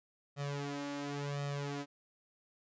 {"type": "tone with flanger", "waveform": "sawtooth", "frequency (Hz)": 142.7, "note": "D3", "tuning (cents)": -49, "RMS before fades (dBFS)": -39, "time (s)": [0.36, 1.86], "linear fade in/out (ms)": 50, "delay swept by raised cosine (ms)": [1.6, 3.4], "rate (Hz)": 0.93, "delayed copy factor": 0.85, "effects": ["resampled to 16000 Hz"]}